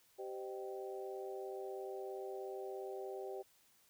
harmonic tone with a mistuned harmonic, 129.4 Hz, C3, 19 cents flat, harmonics 3 / 4 / 5 / 6, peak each -44 / -49 / -51 / -51 dBFS, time 0.18-3.43 s, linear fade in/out 20 ms, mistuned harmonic 5, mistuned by -89 cents, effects white hiss -70 dBFS RMS until 3.89 s

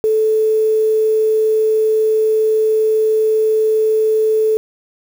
sine tone with quantisation, 436.3 Hz, A4, 15 cents flat, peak -11 dBFS, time 0.04-4.57 s, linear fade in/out 0 ms, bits 6, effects none

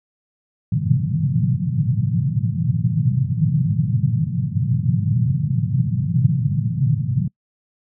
pink band-pass noise, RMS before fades -19 dBFS, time 0.72-7.28 s, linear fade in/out 5 ms, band 110 to 170 Hz, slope 48 dB/octave, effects noise-tail reverb RT60 0.1 s tail -26 dB re dry

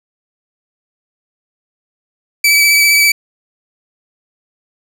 sawtooth tone with vibrato, 2300 Hz, D7, 37 cents flat, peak -4 dBFS, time 2.44-3.12 s, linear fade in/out 5 ms, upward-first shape sine, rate 15 Hz, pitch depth 19 cents each way, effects none

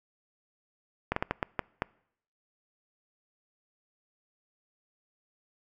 slowing click train, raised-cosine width 0.5 ms, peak -12 dBFS, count 7, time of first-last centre 1.12-1.821 s, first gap 44 ms, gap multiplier 1.39, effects noise-tail reverb RT60 0.7 s tail -25 dB re dry

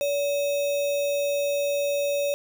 sine tone with sample-and-hold, 571 Hz, D5, 49 cents flat, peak -22 dBFS, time 0.01-2.34 s, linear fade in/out 0 ms, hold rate 3150 Hz, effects none

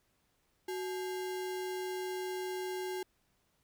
sine tone with sample-and-hold, 370 Hz, F#4, in tune, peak -35 dBFS, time 0.68-3.03 s, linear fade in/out 5 ms, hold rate 1225 Hz, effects pink hiss -75 dBFS RMS until 3.63 s

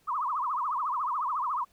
sine tone with vibrato, 1100 Hz, C#6, 14 cents flat, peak -27 dBFS, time 0.07-1.65 s, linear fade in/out 20 ms, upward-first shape triangle, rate 14 Hz, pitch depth 290 cents each way, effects pink hiss -66 dBFS RMS until 1.72 s

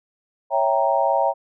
sine chord, C# diminished seventh, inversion none, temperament equal, 554.4 / 659.3 / 784 / 932.3 Hz, C#5 / E5 / G5 / Bb5, 0 / 0 / 0 / 0 cents, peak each -22 dBFS, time 0.5-1.34 s, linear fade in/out 50 ms, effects none

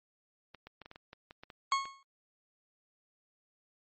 clicks, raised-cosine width 0.3 ms, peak -32 dBFS, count 11, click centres 0.547 / 0.67 / 0.817 / 0.859 / 0.914 / 0.959 / 1.131 / 1.309 / 1.435 / 1.502 / 1.855 s
40% pulse tone with exponential decay, 1094 Hz, C#6, 23 cents flat, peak -23 dBFS, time 1.72-2.03 s, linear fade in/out 1 ms, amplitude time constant 66 ms
effects low-pass 8000 Hz 12 dB/octave + MP3 32 kbps

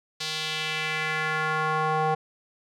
square tone with band-pass filter sweep, 156.1 Hz, D#3, 6 cents sharp, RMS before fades -27 dBFS, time 0.2-2.15 s, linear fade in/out 10 ms, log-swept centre 4300 to 790 Hz, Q 2, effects none

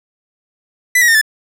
45% pulse tone with pitch steps, 1992 / 1906.4 / 1824.6 / 1746.2 Hz, B6 / A#6 / A#6 / A6, +14 / +38 / -38 / -14 cents, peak -8 dBFS, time 0.95-1.214 s, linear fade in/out 5 ms, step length 66 ms, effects none

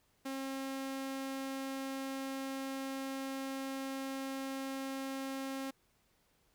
sawtooth tone, 269 Hz, C4, 48 cents sharp, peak -34 dBFS, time 0.25-5.71 s, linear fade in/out 10 ms, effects pink hiss -73 dBFS RMS until 6.54 s

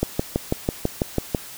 click train, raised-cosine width 2 ms, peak -6 dBFS, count 9, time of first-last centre 0.03-1.348 s, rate 6.07 Hz, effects white hiss -39 dBFS RMS until 1.57 s

